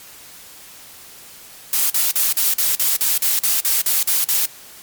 blue noise bursts, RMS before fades -17 dBFS, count 13, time 1.73-4.456 s, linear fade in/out 2 ms, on 170 ms, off 43 ms, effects white hiss -41 dBFS RMS until 4.82 s + MP3 96 kbps

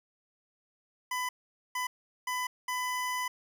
25% pulse tone bursts at uneven times, 1001 Hz, B5, 23 cents sharp, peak -27 dBFS, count 4, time 1.11-1.29 / 1.75-1.87 / 2.27-2.47 / 2.68-3.28 s, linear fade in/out 5 ms, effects none

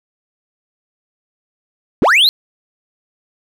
triangle linear sweep, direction up, 154.5 to 4290 Hz, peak -6 dBFS, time 2.02-2.29 s, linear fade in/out 0 ms, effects none

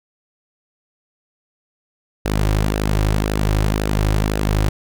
sawtooth tone with flanger, 52 Hz, G#1, 3 cents sharp, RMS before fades -18 dBFS, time 2.25-4.69 s, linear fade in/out 5 ms, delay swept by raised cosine 0.89 to 4.69 ms, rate 1.9 Hz, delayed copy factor -0.5, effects none

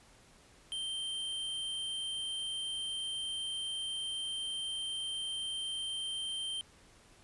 square tone, 3136 Hz, G7, in tune, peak -36 dBFS, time 0.72-6.61 s, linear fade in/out 0 ms, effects pink hiss -61 dBFS RMS until 7.23 s + resampled to 24000 Hz

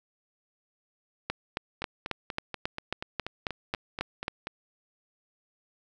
two click trains, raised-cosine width 0.3 ms, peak -18 / -13 dBFS, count 12 / 12, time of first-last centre 1.82-4.471 / 1.3-4.281 s, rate 4.15 / 3.69 Hz, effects none

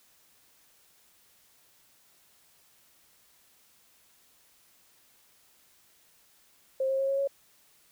sine tone with pitch steps, 530 / 535.8 / 541.8 / 547.7 / 553.8 Hz, C5 / C5 / C#5 / C#5 / C#5, +22 / +41 / -40 / -21 / -2 cents, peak -25 dBFS, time 6.8-7.275 s, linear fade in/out 5 ms, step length 95 ms, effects white hiss -63 dBFS RMS until 7.91 s

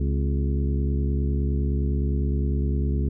harmonic tone with a mistuned harmonic, 69.8 Hz, C#2, 13 cents sharp, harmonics 1 / 2 / 3 / 4 / 5 / 6, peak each -22 / -28 / -32 / -34 / -36 / -38 dBFS, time 0-3.09 s, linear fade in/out 5 ms, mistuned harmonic 4, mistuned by -85 cents, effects none

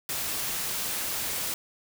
white noise, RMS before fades -31 dBFS, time 0.09-1.54 s, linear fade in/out 2 ms, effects none

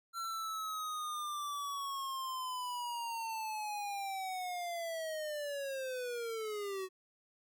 square linear sweep, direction down, 1363 to 370 Hz, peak -38 dBFS, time 0.13-6.89 s, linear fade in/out 50 ms, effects none

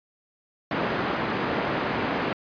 pink band-pass noise, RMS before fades -27 dBFS, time 0.71-2.33 s, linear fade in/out 2 ms, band 190 to 2000 Hz, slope 12 dB/octave, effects resampled to 11025 Hz

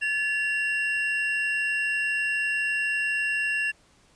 triangle tone pair together, 1726 / 2746 Hz, A6 / F7, -34 / -30 cents, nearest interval minor sixth, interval 804 cents, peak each -25 dBFS, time 0.01-3.72 s, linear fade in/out 20 ms, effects pink hiss -60 dBFS RMS until 4.15 s + resampled to 22050 Hz

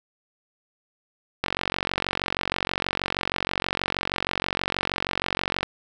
click train, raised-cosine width 0.3 ms, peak -7 dBFS, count 195, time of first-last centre 1.44-5.63 s, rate 46.3 Hz, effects none

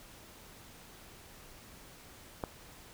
click, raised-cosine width 1 ms, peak -20 dBFS, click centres 2.438 s, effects pink hiss -54 dBFS RMS until 2.93 s

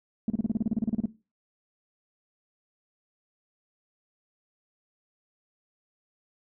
sine tone bursts, 220.7 Hz, A3, 5 cents sharp, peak -21 dBFS, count 15, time 0.28-1.057 s, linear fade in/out 2 ms, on 21 ms, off 33 ms, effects noise-tail reverb RT60 0.3 s tail -19 dB re dry + tanh soft clip ceiling -19 dBFS

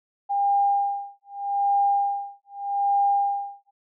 sine tone with tremolo, 803 Hz, G5, 41 cents sharp, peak -17 dBFS, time 0.29-3.71 s, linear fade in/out 20 ms, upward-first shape sine, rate 0.82 Hz, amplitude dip 100%, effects none

